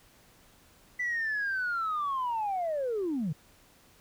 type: linear sweep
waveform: sine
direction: down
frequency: 1993 to 136.9 Hz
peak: -27 dBFS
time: 0.99-3.33 s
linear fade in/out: 10 ms
effects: tanh soft clip ceiling -25 dBFS + pink hiss -60 dBFS RMS until 4 s